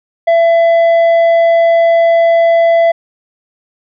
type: tone with tanh clipping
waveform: sine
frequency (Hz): 670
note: E5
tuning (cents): +28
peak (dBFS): -7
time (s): 0.27-2.92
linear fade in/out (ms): 10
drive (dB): 6
effects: none